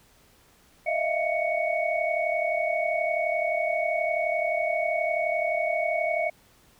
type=tone cluster; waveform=sine; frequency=619 / 658 / 690 / 2228 Hz; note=D#5 / E5 / F5 / C#7; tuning=-9 / -3 / -21 / +8 cents; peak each=-29 dBFS; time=0.86-6.3 s; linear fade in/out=10 ms; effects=pink hiss -59 dBFS RMS until 6.79 s